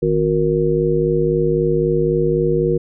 harmonic tone, 51.91 Hz, G#1, in tune, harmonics 1 / 3 / 5 / 7 / 9, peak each -27 / -20 / -27 / -18 / -18 dBFS, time 0.02-2.78 s, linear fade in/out 10 ms, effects none

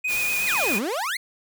triangle tone with vibrato, 2473 Hz, D#7, 11 cents flat, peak -21 dBFS, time 0.04-0.79 s, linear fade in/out 10 ms, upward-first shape triangle, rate 8.2 Hz, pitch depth 32 cents each way
white noise, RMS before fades -30 dBFS, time 0.07-0.81 s, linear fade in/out 50 ms
30% pulse exponential two-way sweep, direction down then up, 2217 to 185 to 2217 Hz, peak -22 dBFS, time 0.47-1.17 s, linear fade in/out 5 ms, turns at 0.77 s
effects none

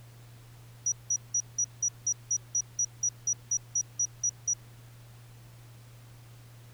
sine tone bursts, 5820 Hz, F#8, 29 cents flat, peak -24 dBFS, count 16, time 0.86-4.536 s, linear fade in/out 5 ms, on 61 ms, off 180 ms, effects added 118 Hz sine -49 dBFS peak until 6.73 s + pink hiss -58 dBFS RMS until 6.73 s

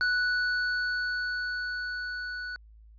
square tone with level ramp, 1480 Hz, F#6, in tune, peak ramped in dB -24 to -35 dBFS, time 0.01-2.56 s, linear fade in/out 0 ms, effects added 54 Hz sine -50 dBFS peak until 2.98 s + resampled to 11025 Hz

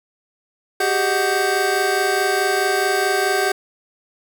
square tone cluster, 380.6 / 405.3 / 617 / 742 / 1567 Hz, F#4 / G#4 / D#5 / F#5 / G6, +49 / -42 / -15 / +5 / -1 cents, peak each -24 / -24 / -30 / -23 / -23 dBFS, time 0.8-3.52 s, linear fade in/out 5 ms, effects none

